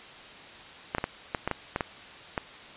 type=clicks; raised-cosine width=0.5 ms; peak=-12 dBFS; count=9; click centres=0.949 / 0.983 / 1.041 / 1.348 / 1.476 / 1.513 / 1.761 / 1.808 / 2.378 s; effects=white hiss -46 dBFS RMS until 2.76 s + resampled to 8000 Hz